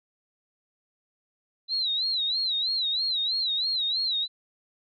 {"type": "tone with vibrato", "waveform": "sine", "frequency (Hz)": 3983, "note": "B7", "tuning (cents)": 14, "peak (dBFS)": -24, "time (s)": [1.68, 4.28], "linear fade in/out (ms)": 50, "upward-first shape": "sine", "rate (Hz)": 3.1, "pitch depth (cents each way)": 130, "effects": []}